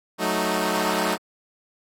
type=chord; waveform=10% pulse; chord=D# diminished; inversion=first; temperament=equal; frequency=185 / 220 / 311.1 Hz; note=F#3 / A3 / D#4; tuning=0 / 0 / 0 cents; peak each=-18 dBFS; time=0.18-1.18 s; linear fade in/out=50 ms; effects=AAC 48 kbps